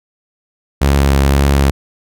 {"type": "tone with vibrato", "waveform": "sawtooth", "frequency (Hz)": 69.3, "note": "C#2", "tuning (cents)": 0, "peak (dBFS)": -5, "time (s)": [0.81, 1.71], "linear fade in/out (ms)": 10, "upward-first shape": "triangle", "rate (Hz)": 1.9, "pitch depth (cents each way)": 20, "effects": []}